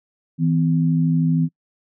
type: tone pair together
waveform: sine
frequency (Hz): 162.1 / 255.1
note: E3 / C4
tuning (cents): -29 / -44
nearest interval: minor sixth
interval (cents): 785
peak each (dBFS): -16 / -21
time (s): 0.38-1.49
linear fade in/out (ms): 50
effects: noise-tail reverb RT60 0.1 s tail -26 dB re dry